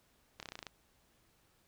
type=slowing click train; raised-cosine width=0.2 ms; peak=-26 dBFS; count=9; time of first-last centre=0.4-0.667 s; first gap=28 ms; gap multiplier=1.05; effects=pink hiss -71 dBFS RMS until 1.67 s